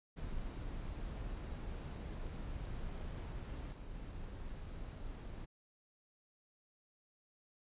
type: noise with level steps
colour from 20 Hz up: brown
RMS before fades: -43 / -48 / -46 dBFS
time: 0.16-5.46 s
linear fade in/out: 20 ms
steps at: 3.72 / 3.94 s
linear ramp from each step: 5 ms
effects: resampled to 8000 Hz